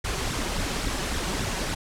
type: noise with flanger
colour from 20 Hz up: pink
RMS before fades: -28 dBFS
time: 0.04-1.75 s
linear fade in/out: 10 ms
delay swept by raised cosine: 0.51 to 5.41 ms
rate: 3.6 Hz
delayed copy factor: +0.6
effects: low-pass 9000 Hz 12 dB/octave